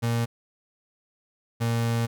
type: tone pair in turn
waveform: 35% pulse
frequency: 117 / 116.26 Hz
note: A#2 / A#2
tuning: +7 / -4 cents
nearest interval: unison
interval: 11 cents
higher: first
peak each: -21 dBFS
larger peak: neither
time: 0.02-0.26 / 1.6-2.07 s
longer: second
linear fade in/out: 20 ms
effects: none

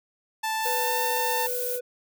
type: tone with pitch glide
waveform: sawtooth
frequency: 880 to 897.5 Hz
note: A5 to A5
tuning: 0 to +34 cents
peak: -22 dBFS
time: 0.43-1.47 s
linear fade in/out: 10 ms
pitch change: +34 cents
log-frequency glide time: 0.55-0.97 s
type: noise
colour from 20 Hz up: violet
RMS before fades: -31 dBFS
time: 0.61-1.8 s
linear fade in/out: 50 ms
type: tone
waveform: triangle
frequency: 494.9 Hz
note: B4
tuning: 4 cents sharp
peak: -28 dBFS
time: 0.65-1.81 s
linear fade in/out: 10 ms
effects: none

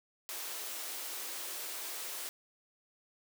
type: high-pass noise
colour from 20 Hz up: white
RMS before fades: -41 dBFS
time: 0.29-2.29 s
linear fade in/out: 0 ms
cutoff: 290 Hz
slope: 48 dB/octave
effects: none

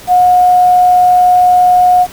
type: tone with quantisation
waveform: sine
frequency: 724 Hz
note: F#5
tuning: 38 cents flat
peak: -4 dBFS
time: 0.07-2.07 s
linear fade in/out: 50 ms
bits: 5
effects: pink hiss -33 dBFS RMS until 2.12 s

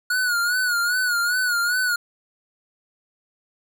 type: tone with vibrato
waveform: square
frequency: 1451 Hz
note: F#6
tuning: 34 cents flat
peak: -20 dBFS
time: 0.1-1.96 s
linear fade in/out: 5 ms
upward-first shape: sine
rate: 2.5 Hz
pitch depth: 72 cents each way
effects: none

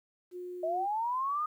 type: tone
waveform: sine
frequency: 358.9 Hz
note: F4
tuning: 47 cents sharp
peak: -38 dBFS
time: 0.31-0.87 s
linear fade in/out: 50 ms
type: linear sweep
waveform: sine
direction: up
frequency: 622.3 to 1244.5 Hz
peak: -29 dBFS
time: 0.63-1.46 s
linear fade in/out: 5 ms
effects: 11-bit

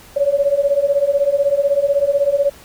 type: beating tone pair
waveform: sine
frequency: 554.4 / 570.4 Hz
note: C#5 / C#5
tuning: 0 / +49 cents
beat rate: 16 Hz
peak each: -17 / -15 dBFS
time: 0.16-2.5 s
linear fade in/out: 10 ms
effects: pink hiss -43 dBFS RMS until 2.64 s

